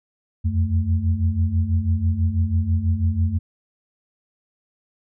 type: tone cluster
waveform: sine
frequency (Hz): 83.5 / 89.6 / 219.8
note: E2 / F2 / A3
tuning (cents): +23 / +45 / -2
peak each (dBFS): -23 / -19 / -28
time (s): 0.44-3.39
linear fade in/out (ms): 20
effects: none